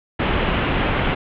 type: low-pass noise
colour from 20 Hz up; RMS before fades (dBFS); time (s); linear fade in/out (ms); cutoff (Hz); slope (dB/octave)
pink; -20; 0.19-1.15; 10; 3200; 48
effects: none